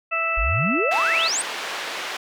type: harmonic tone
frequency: 659.3 Hz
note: E5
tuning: in tune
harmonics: 1 / 2 / 3 / 4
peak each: -30 / -25 / -32 / -23 dBFS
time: 0.11-1.29 s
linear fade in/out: 20 ms
type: exponential sweep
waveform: sine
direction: up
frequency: 41.09 to 9210 Hz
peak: -21 dBFS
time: 0.37-1.42 s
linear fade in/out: 10 ms
type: band-pass noise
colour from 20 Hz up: white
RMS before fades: -30 dBFS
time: 0.91-2.17 s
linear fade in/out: 5 ms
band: 450 to 2900 Hz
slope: 12 dB/octave
effects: none